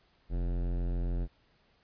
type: tone with hard clipping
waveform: sine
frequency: 43.65 Hz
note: F1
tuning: in tune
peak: -31 dBFS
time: 0.29-1.28 s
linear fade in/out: 50 ms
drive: 18 dB
effects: pink hiss -68 dBFS RMS until 1.83 s + resampled to 11025 Hz